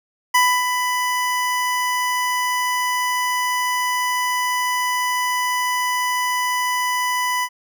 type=tone with ADSR envelope; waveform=25% pulse; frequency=994 Hz; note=B5; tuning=11 cents sharp; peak=-8 dBFS; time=0.34-7.49 s; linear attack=10 ms; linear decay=280 ms; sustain=-7 dB; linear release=59 ms; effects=none